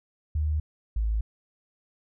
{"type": "tone pair in turn", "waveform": "sine", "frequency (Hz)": [76.3, 54.23], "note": ["D#2", "A1"], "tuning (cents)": [-33, -24], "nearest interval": "tritone", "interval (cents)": 591, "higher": "first", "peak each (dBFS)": -23, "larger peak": "neither", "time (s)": [[0.35, 0.6], [0.96, 1.21]], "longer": "neither", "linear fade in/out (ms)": 5, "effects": []}